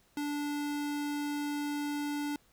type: tone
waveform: square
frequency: 291.6 Hz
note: D4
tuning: 12 cents flat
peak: -33 dBFS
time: 0.17-2.36 s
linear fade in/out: 2 ms
effects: pink hiss -67 dBFS RMS until 2.52 s